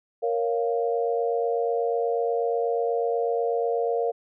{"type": "chord", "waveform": "sine", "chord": "Bb minor", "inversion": "none", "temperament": "equal", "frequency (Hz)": [466.2, 554.4, 698.5], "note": ["Bb4", "Db5", "F5"], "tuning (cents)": [0, 0, 0], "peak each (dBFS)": [-24, -30, -28], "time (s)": [0.22, 4.12], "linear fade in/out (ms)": 20, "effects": []}